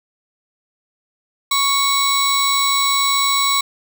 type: tone pair together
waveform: 30% pulse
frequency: 1108.7 / 3924 Hz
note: C#6 / B7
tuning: 0 / -12 cents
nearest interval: octave + minor seventh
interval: 2188 cents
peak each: -15 dBFS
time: 1.51-3.61 s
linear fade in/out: 5 ms
effects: none